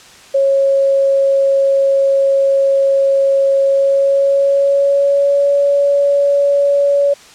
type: tone with pitch glide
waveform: sine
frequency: 548 to 566 Hz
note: C#5 to C#5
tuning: -20 to +36 cents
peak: -9 dBFS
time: 0.34-7.14 s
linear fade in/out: 10 ms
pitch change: +56 cents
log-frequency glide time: 3.61-5.54 s
effects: white hiss -40 dBFS RMS until 7.34 s + low-pass 7000 Hz 12 dB/octave